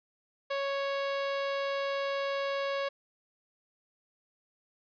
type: tone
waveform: sawtooth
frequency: 554.4 Hz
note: C#5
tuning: in tune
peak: -26 dBFS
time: 0.5-2.89 s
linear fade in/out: 10 ms
effects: resampled to 11025 Hz